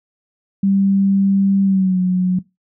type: tone with pitch glide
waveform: sine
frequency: 196 to 182.87 Hz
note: G3 to F#3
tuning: 0 to -20 cents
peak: -12 dBFS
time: 0.63-2.39 s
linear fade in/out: 5 ms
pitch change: -120 cents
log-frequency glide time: 1.63-2 s
effects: noise-tail reverb RT60 0.2 s tail -19 dB re dry